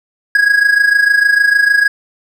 triangle tone with amplitude modulation, 1653 Hz, G#6, 9 cents flat, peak -3 dBFS, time 0.35-1.88 s, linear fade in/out 2 ms, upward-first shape sine, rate 26.6 Hz, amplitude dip 70%, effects none

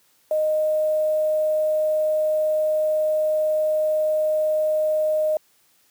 sine tone with quantisation, 618 Hz, D#5, 12 cents flat, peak -18 dBFS, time 0.31-5.37 s, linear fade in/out 2 ms, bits 7, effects white hiss -61 dBFS RMS until 5.9 s + high-pass 80 Hz 12 dB/octave

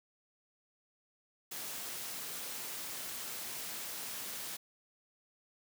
white high-pass noise, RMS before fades -42 dBFS, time 1.51-4.57 s, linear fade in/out 10 ms, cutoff 120 Hz, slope 12 dB/octave, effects none

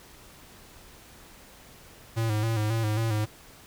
square tone with vibrato, 110 Hz, A2, in tune, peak -25 dBFS, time 2.16-3.26 s, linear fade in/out 20 ms, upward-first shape square, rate 3.7 Hz, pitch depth 53 cents each way, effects pink hiss -51 dBFS RMS until 3.66 s

